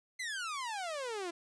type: exponential sweep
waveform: sawtooth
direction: down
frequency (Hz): 2093 to 331.6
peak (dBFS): -33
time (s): 0.19-1.31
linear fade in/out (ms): 10
effects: resampled to 22050 Hz + 12-bit